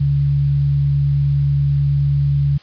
sine tone pair together, 70.7 / 141.3 Hz, C#2 / C#3, +35 / +34 cents, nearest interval octave, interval 1199 cents, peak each -24 / -13 dBFS, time 0-2.58 s, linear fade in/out 10 ms, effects white hiss -46 dBFS RMS until 2.62 s + resampled to 11025 Hz

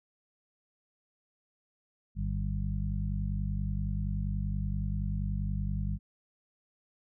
harmonic tone with a mistuned harmonic, 50.5 Hz, G#1, 48 cents flat, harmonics 1 / 2 / 3 / 4, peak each -32 / -35 / -37 / -38 dBFS, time 2.15-5.99 s, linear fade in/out 50 ms, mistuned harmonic 4, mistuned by -54 cents, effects none

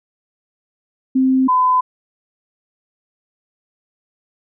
sine tone pair in turn, 261.6 / 1012.5 Hz, C4 / B5, 0 / +43 cents, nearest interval octave + major seventh, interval 2343 cents, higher second, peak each -11 dBFS, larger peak neither, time 1.15-1.48 / 1.48-1.81 s, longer neither, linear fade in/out 10 ms, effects none

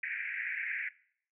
white band-pass noise, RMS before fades -37 dBFS, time 0.03-0.89 s, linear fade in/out 5 ms, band 1600 to 2400 Hz, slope 96 dB/octave, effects noise-tail reverb RT60 0.6 s tail -20 dB re dry

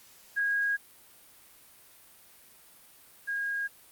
sine tone pair in turn, 1639 / 1631 Hz, G#6 / G#6, -23 / -32 cents, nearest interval unison, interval 9 cents, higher first, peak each -25 / -29 dBFS, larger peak first, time 0.36-0.77 / 3.27-3.68 s, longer neither, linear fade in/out 20 ms, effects white hiss -56 dBFS RMS until 3.91 s + Opus 48 kbps

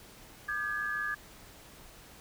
sine tone cluster, 1201 / 1585 / 1691 Hz, D6 / G6 / G#6, +38 / +19 / +31 cents, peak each -38 / -38 / -33 dBFS, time 0.48-1.15 s, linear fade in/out 10 ms, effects pink hiss -53 dBFS RMS until 2.2 s

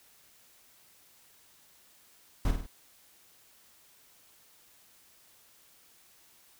brown noise with echo, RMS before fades -26 dBFS, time 2.45-2.51 s, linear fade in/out 2 ms, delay 51 ms, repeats 3, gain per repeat -6 dB, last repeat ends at 2.663 s, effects white hiss -61 dBFS RMS until 6.59 s

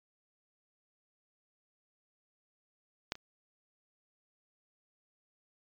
clicks, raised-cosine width 0.2 ms, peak -15 / -30 dBFS, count 2, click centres 3.121 / 3.154 s, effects MP3 96 kbps

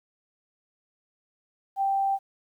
sine tone, 784 Hz, G5, in tune, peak -22 dBFS, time 1.76-2.19 s, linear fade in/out 50 ms, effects 10-bit

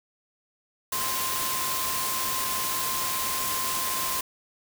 sine tone in noise, 1046.5 Hz, C6, in tune, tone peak -32 dBFS, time 0.92-4.21 s, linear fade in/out 5 ms, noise white, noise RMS -29 dBFS, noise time 0.92-4.21 s, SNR -6 dB, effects none

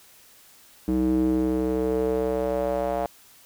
square tone with band-pass filter sweep, 63.4 Hz, B1, 46 cents sharp, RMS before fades -24 dBFS, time 0.88-3.06 s, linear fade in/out 0 ms, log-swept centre 280 to 670 Hz, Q 4.2, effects white hiss -53 dBFS RMS until 3.45 s

